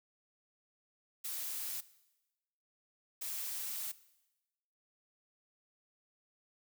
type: noise bursts at uneven times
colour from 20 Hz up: blue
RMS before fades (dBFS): -40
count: 2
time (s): 1.24-1.81 / 3.21-3.92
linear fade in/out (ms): 10
effects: noise-tail reverb RT60 1.0 s tail -18 dB re dry